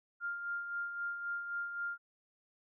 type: tone with tremolo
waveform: sine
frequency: 1400 Hz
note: F6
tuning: 4 cents sharp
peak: -34 dBFS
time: 0.2-1.98 s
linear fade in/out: 50 ms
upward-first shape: sine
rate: 3.8 Hz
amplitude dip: 50%
effects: none